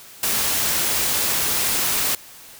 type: noise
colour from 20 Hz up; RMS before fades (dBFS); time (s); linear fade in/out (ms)
white; -21; 0.23-2.15; 2
effects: white hiss -43 dBFS RMS until 2.59 s